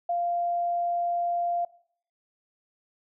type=tone; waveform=sine; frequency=695 Hz; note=F5; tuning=9 cents flat; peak=-24 dBFS; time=0.09-1.65 s; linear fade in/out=5 ms; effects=noise-tail reverb RT60 0.6 s tail -21 dB re dry